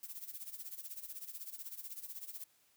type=noise with tremolo; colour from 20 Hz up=violet; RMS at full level=-44 dBFS; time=0.03-2.44 s; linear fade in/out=0 ms; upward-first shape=sine; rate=16 Hz; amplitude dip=80%; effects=white hiss -71 dBFS RMS until 2.76 s + high-pass 60 Hz 12 dB/octave